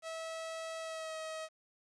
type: tone with pitch glide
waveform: sawtooth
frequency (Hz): 649 to 635.6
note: E5 to D#5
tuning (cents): -27 to +37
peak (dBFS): -36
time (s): 0.02-1.49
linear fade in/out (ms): 50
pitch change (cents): -36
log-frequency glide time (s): 0.8-1.16
effects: resampled to 22050 Hz + 11-bit